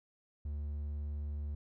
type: tone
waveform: triangle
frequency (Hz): 73.42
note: D2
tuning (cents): 0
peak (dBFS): -34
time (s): 0.45-1.55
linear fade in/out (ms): 5
effects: none